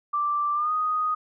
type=tone with pitch glide; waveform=sine; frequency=1174.7 to 1244.6 Hz; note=D6 to D#6; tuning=0 to 0 cents; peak=-22 dBFS; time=0.13-1.15 s; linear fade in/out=10 ms; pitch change=+100 cents; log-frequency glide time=0.54-0.72 s; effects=none